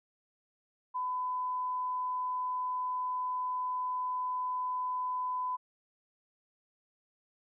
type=tone; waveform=sine; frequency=1005 Hz; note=B5; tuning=30 cents sharp; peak=-31 dBFS; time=0.94-5.57 s; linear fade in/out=20 ms; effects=none